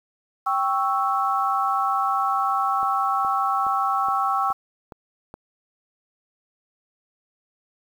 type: chord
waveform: sine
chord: C# diminished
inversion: second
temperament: equal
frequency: 784 / 1108.7 / 1318.5 Hz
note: G5 / C#6 / E6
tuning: 0 / 0 / 0 cents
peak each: -24 dBFS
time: 0.46-4.53 s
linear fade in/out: 10 ms
type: click train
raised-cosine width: 1 ms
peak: -24 dBFS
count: 7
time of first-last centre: 2.83-5.34 s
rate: 2.39 Hz
effects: 8-bit